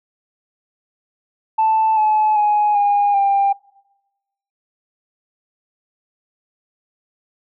sine tone with pitch steps, 880 / 857.9 / 836.4 / 815.4 / 794.9 Hz, A5 / A5 / G#5 / G#5 / G5, 0 / -44 / +12 / -32 / +24 cents, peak -11 dBFS, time 1.58-3.53 s, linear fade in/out 10 ms, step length 390 ms, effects noise-tail reverb RT60 1.0 s tail -24 dB re dry + tanh soft clip ceiling -9 dBFS

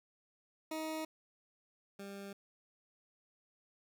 20% pulse tone pair in turn, 315.4 / 198.69 Hz, D#4 / G3, +24 / +24 cents, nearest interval minor sixth, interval 800 cents, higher first, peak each -33 / -40 dBFS, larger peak first, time 0.71-1.05 / 1.99-2.33 s, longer neither, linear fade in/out 5 ms, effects none

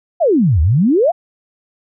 sine exponential two-way sweep, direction down then up, 748 to 72.1 to 748 Hz, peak -9 dBFS, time 0.2-1.12 s, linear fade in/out 20 ms, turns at 0.61 s, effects none

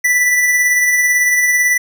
square tone with tremolo, 1975.5 Hz, B6, in tune, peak -10 dBFS, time 0.04-1.78 s, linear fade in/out 10 ms, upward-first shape sine, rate 18 Hz, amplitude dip 30%, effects none

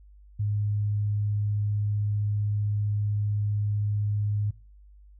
sine tone, 103.83 Hz, G#2, in tune, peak -24 dBFS, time 0.39-4.51 s, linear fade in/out 10 ms, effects noise-tail reverb RT60 0.3 s tail -20 dB re dry + added 50 Hz sine -49 dBFS peak until 5.19 s

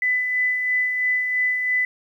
sine tone with tremolo, 2000 Hz, B6, 21 cents sharp, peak -17 dBFS, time 0.02-1.85 s, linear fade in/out 2 ms, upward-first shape sine, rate 3 Hz, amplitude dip 40%, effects 9-bit

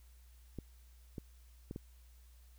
clicks, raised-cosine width 3 ms, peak -29 dBFS, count 4, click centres 0.587 / 1.182 / 1.711 / 1.761 s, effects added 60 Hz sine -57 dBFS peak until 2.58 s + white hiss -70 dBFS RMS until 2.58 s

